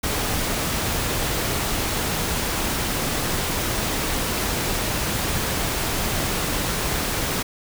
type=noise; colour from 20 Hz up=pink; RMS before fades=-24 dBFS; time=0.03-7.43 s; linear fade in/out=10 ms; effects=none